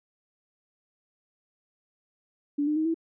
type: tone with pitch steps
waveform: sine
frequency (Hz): 289.2 / 301.5 / 314.3 / 327.6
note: D4 / D4 / D#4 / E4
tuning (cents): -27 / +46 / +18 / -11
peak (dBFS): -23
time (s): 2.58-2.944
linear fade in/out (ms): 10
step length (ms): 91
effects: none